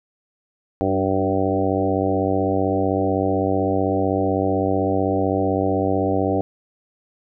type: harmonic tone with a mistuned harmonic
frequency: 95.8 Hz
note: G2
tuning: 39 cents flat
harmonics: 1 / 2 / 3 / 4 / 5 / 6 / 7 / 8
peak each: -26 / -28 / -23 / -26 / -25 / -27 / -27 / -27 dBFS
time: 0.81-6.41 s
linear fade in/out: 0 ms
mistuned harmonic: 3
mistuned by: +20 cents
effects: none